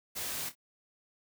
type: noise with echo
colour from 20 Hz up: white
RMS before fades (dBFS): -37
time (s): 0.15-0.5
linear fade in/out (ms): 20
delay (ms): 27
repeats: 2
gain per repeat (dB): -12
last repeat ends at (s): 0.554
effects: none